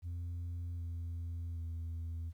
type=tone with pitch steps; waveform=sine; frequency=86.3 / 84.57 / 82.88 Hz; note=F2 / E2 / E2; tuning=-20 / +45 / +10 cents; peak=-35 dBFS; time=0.02-2.33 s; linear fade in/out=50 ms; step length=770 ms; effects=tanh soft clip ceiling -37 dBFS + 12-bit